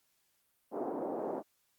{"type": "band-pass noise", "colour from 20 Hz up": "pink", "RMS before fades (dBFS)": -37, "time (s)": [0.71, 1.43], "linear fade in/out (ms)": 50, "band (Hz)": [280, 790], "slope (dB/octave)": 24, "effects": ["white hiss -75 dBFS RMS until 1.78 s", "Opus 48 kbps"]}